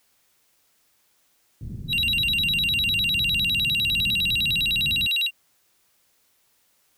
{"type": "low-pass noise", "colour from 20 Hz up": "white", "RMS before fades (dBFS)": -34, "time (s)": [1.61, 5.07], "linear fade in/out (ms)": 2, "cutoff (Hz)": 190, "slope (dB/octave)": 24}
{"type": "tone with vibrato", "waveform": "triangle", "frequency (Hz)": 3282, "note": "G#7", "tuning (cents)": -21, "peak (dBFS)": -19, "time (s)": [1.88, 5.31], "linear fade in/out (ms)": 50, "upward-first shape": "square", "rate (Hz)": 9.9, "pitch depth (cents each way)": 290}
{"effects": ["white hiss -65 dBFS RMS until 6.97 s"]}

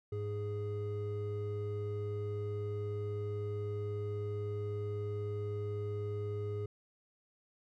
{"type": "tone pair together", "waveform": "triangle", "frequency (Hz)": [103.83, 415.3], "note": ["G#2", "G#4"], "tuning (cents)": [0, 0], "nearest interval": "2 octaves", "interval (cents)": 2400, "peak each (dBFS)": [-35, -37], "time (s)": [0.12, 6.66], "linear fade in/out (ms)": 5, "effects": []}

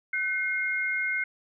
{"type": "tone pair together", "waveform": "sine", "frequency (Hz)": [1511.8, 2138], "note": ["F#6", "C7"], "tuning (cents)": [37, 37], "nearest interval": "tritone", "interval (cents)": 600, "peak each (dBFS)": [-30, -27], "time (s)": [0.13, 1.24], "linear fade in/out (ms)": 5, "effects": []}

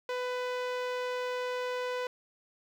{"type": "tone with low-pass filter", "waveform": "sawtooth", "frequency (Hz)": 498.9, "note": "B4", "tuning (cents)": 17, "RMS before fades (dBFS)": -34, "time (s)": [0.09, 2.07], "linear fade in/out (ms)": 2, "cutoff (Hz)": 4100, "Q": 0.65, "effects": ["10-bit"]}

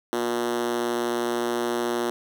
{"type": "tone with high-pass filter", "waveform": "5% pulse", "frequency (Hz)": 119.1, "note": "A#2", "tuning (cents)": 38, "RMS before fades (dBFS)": -26, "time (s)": [0.13, 2.1], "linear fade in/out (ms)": 0, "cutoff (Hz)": 300, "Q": 9.2, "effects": []}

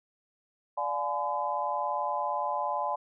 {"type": "chord", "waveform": "sine", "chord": "D diminished seventh", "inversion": "none", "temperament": "just", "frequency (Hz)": [587.3, 704.8, 845.8, 1014.9], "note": ["D5", "F5", "Ab5", "Cb6"], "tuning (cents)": [0, 16, 31, 47], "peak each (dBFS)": [-35, -36, -32, -32], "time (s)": [0.77, 2.96], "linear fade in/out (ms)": 10, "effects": []}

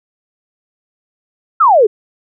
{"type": "exponential sweep", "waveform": "sine", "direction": "down", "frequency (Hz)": [1396.9, 392], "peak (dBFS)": -5, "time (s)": [1.6, 1.87], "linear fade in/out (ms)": 10, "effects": []}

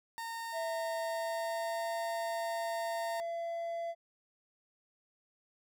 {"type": "tone", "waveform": "30% pulse", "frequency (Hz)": 917, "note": "A#5", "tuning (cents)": -29, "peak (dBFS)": -36, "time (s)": [0.18, 3.2], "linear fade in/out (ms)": 0}
{"type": "tone with pitch glide", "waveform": "triangle", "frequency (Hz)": [659.3, 675.5], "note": ["E5", "E5"], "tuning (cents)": [0, 42], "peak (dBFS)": -33, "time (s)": [0.52, 3.95], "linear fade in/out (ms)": 50, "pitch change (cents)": 42, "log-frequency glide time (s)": [0.99, 1.93]}
{"effects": []}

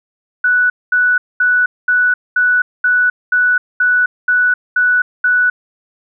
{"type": "tone bursts", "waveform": "sine", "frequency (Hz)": 1480, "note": "F#6", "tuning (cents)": 0, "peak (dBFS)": -9, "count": 11, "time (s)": [0.44, 5.5], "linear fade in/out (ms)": 5, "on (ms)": 260, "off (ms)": 220, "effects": []}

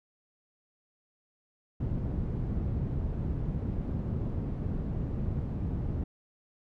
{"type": "low-pass noise", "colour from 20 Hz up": "white", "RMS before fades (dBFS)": -32, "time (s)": [1.8, 6.04], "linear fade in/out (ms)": 5, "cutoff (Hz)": 150, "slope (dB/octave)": 12, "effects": []}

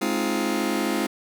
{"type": "chord", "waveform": "sawtooth", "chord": "F minor seventh", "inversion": "first", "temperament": "just", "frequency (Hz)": [209.5, 261.9, 314.3, 349.2], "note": ["Ab3", "C4", "Eb4", "F4"], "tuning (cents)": [15, 2, 18, 0], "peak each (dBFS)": -24, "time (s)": [0.01, 1.07], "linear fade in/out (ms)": 10, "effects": []}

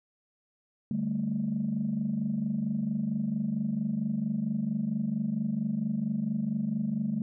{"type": "chord", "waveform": "sine", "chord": "D suspended fourth", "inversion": "none", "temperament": "just", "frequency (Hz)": [146.83, 195.78, 220.2], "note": ["D3", "G3", "A3"], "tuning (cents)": [0, -2, 2], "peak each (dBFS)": [-35, -31, -29], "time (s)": [0.91, 7.22], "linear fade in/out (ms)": 2, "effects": ["tanh soft clip ceiling -20 dBFS"]}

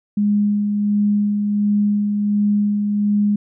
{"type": "tone with tremolo", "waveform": "sine", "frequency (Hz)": 206.3, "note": "G#3", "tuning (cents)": -11, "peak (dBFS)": -13, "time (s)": [0.17, 3.36], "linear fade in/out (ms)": 5, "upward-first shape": "sine", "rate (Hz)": 1.4, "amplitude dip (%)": 35, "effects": []}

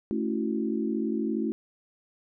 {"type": "chord", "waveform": "sine", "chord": "F# minor seventh", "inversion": "first", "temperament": "equal", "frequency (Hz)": [220, 277.2, 329.6, 370], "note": ["A3", "C#4", "E4", "F#4"], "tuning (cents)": [0, 0, 0, 0], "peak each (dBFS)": [-29, -33, -31, -34], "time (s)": [0.11, 1.52], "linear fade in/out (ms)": 0, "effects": []}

